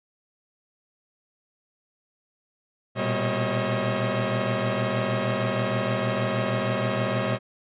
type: tone cluster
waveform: sawtooth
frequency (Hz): 117.4 / 123.8 / 196.8 / 544 / 632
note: A#2 / B2 / G3 / C#5 / D#5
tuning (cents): +13 / +5 / +7 / -33 / +27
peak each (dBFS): -26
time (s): 2.95-7.39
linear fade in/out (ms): 50
effects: resampled to 8000 Hz